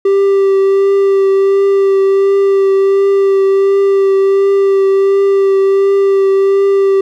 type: tone with vibrato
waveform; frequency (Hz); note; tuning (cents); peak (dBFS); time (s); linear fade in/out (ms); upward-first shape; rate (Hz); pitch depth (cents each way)
triangle; 392; G4; 0; -5; 0.05-7.01; 5; triangle; 1.4; 17
effects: none